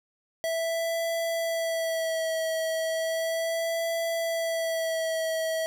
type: tone with vibrato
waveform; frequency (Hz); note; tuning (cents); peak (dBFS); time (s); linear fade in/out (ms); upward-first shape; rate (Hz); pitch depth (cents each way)
square; 655; E5; -11; -27; 0.44-5.66; 0; sine; 0.35; 26
effects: none